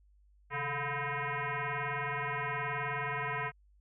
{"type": "tone with frequency modulation", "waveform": "sine", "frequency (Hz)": 440, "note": "A4", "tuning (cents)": 0, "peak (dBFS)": -32, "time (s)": [0.5, 3.52], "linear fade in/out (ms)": 50, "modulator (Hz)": 287, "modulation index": 6.6, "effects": ["added 50 Hz sine -61 dBFS peak until 3.8 s"]}